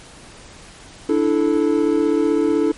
triangle chord, D suspended second, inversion none, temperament equal with one note detuned, 293.7 / 329.6 / 437 Hz, D4 / E4 / A4, 0 / 0 / -12 cents, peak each -17 dBFS, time 1.09-2.72 s, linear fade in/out 5 ms, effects pink hiss -42 dBFS RMS until 2.77 s + MP3 48 kbps

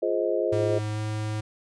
sine chord, F minor seventh, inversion none, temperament just, 349.2 / 419.1 / 523.8 / 628.6 Hz, F4 / Ab4 / C5 / Eb5, 0 / +16 / +2 / +18 cents, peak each -28 dBFS, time 0.02-0.79 s, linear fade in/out 10 ms
square tone with pitch glide, 106.5 to 107.43 Hz, G#2 to A2, +44 to -41 cents, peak -28 dBFS, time 0.52-1.41 s, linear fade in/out 10 ms, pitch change +15 cents, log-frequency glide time 0.93-0.98 s
effects resampled to 22050 Hz

